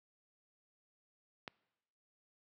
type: click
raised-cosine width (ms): 0.3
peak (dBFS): -26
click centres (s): 1.478
effects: noise-tail reverb RT60 1.0 s tail -23 dB re dry + high-pass 100 Hz 12 dB/octave